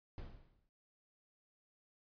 brown noise with exponential decay, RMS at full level -43 dBFS, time 0.18-0.69 s, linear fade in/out 0 ms, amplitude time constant 110 ms, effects resampled to 11025 Hz

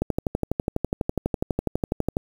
click train, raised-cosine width 2 ms, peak -9 dBFS, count 27, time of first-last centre 0.02-2.169 s, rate 12.1 Hz, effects 7-bit

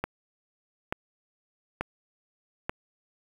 click train, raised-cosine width 0.5 ms, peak -13 dBFS, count 4, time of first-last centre 0.04-2.695 s, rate 1.13 Hz, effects 7-bit

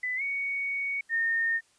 sine tone with pitch glide, 2000 to 2232 Hz, B6 to C#7, +21 to +11 cents, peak -28 dBFS, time 0.03-1.01 s, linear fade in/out 5 ms, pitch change +190 cents, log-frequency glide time 0.16-0.22 s
sine tone, 1830 Hz, A#6, 32 cents flat, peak -24 dBFS, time 1.09-1.61 s, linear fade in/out 50 ms
effects white hiss -65 dBFS RMS until 1.78 s + resampled to 22050 Hz

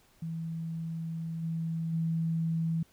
sine tone with level steps, 163.7 Hz, E3, 12 cents flat, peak -33 / -30 / -27 dBFS, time 0.22-2.83 s, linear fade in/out 5 ms, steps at 1.42 / 1.92 s, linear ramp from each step 20 ms, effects pink hiss -64 dBFS RMS until 2.92 s

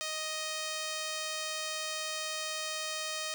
5% pulse tone, 624 Hz, D#5, 5 cents sharp, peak -23 dBFS, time 0.01-3.34 s, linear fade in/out 0 ms, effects none

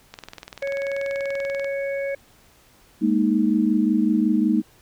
click train, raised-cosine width 0.2 ms, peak -19 dBFS, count 32, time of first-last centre 0.14-1.645 s, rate 20.6 Hz
harmonic tone, 554.4 Hz, C#5, in tune, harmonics 1 / 3 / 4, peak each -24 / -37 / -34 dBFS, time 0.62-2.15 s, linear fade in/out 5 ms
sine chord, Ab suspended second, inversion none, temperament equal, 207.7 / 233.1 / 311.1 Hz, Ab3 / Bb3 / Eb4, 0 / 0 / 0 cents, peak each -21 dBFS, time 3.01-4.62 s, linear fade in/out 20 ms
effects pink hiss -55 dBFS RMS until 4.81 s

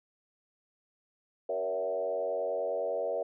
sine tone with frequency modulation, 563 Hz, C#5, 27 cents sharp, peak -29 dBFS, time 1.49-3.23 s, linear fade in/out 5 ms, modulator 89.5 Hz, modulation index 1.4, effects none

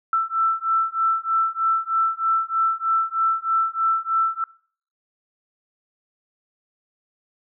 sine beating tone pair, 1329 / 1332.2 Hz, E6 / E6, +14 / +18 cents, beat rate 3.2 Hz, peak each -22 dBFS, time 0.13-4.44 s, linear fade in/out 2 ms, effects noise-tail reverb RT60 0.5 s tail -22 dB re dry

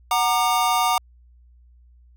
square chord, Gb augmented, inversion none, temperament equal with one note detuned, 740 / 932.3 / 1200 Hz, Gb5 / Bb5 / D6, 0 / 0 / +37 cents, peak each -23 dBFS, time 0.11-0.98 s, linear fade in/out 2 ms, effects added 60 Hz sine -49 dBFS peak until 2.16 s

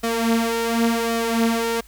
sawtooth tone with flanger, 230 Hz, A#3, 23 cents flat, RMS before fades -21 dBFS, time 0.03-1.81 s, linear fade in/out 10 ms, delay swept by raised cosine 1.6 to 6.6 ms, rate 0.9 Hz, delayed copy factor +0.65, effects added 50 Hz sine -46 dBFS peak until 1.87 s + white hiss -52 dBFS RMS until 1.87 s

